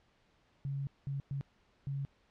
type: tone bursts at uneven times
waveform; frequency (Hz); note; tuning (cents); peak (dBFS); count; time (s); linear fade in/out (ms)
sine; 138.59; C#3; 0; -34; 4; 0.65-0.87 / 1.07-1.2 / 1.31-1.41 / 1.87-2.05; 0
effects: pink hiss -70 dBFS RMS until 2.3 s + low-pass 4000 Hz 12 dB/octave